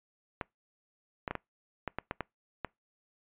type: clicks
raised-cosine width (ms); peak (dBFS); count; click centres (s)
0.5; -18; 9; 0.412 / 1.278 / 1.31 / 1.353 / 1.877 / 1.986 / 2.111 / 2.207 / 2.647
effects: noise-tail reverb RT60 0.2 s tail -25 dB re dry + resampled to 8000 Hz